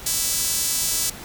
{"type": "tone with high-pass filter", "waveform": "sawtooth", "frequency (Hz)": 329.6, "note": "E4", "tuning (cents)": 0, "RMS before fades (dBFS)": -23, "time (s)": [0.06, 1.1], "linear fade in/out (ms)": 5, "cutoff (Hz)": 6600, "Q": 1, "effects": ["pink hiss -38 dBFS RMS until 1.24 s"]}